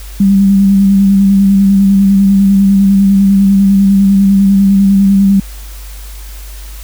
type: tone with vibrato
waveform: sine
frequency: 196.6 Hz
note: G3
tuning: 5 cents sharp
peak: -4 dBFS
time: 0.2-5.4 s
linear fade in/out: 5 ms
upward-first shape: square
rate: 10 Hz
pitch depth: 20 cents each way
effects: added 50 Hz sine -25 dBFS peak until 6.83 s + white hiss -35 dBFS RMS until 6.83 s